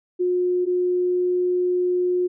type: tone pair in turn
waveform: sine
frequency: 359.9 / 359.9 Hz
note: F#4 / F#4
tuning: -48 / -48 cents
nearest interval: unison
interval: 0 cents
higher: neither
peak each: -18 dBFS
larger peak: neither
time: 0.19-0.66 / 0.66-2.28 s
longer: second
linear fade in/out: 20 ms
effects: none